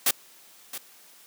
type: noise with echo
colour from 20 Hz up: white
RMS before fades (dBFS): -21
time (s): 0.06-0.11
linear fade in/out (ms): 5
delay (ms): 670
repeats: 1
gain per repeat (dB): -14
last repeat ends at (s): 0.78
effects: white hiss -53 dBFS RMS until 1.26 s + high-pass 200 Hz 12 dB/octave